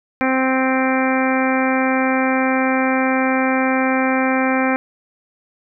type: harmonic tone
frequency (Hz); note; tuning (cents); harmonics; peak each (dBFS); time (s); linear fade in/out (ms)
261.6; C4; 0; 1 / 2 / 3 / 4 / 5 / 6 / 7 / 8 / 9; -18 / -22 / -23 / -27 / -27 / -26 / -28 / -29 / -26; 0.21-4.76; 0
effects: none